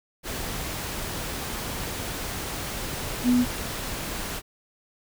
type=tone in noise; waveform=sine; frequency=246.6 Hz; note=B3; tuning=2 cents flat; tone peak=-17 dBFS; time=3.23-3.46 s; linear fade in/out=50 ms; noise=pink; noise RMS=-32 dBFS; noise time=0.23-4.42 s; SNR=+12 dB; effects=none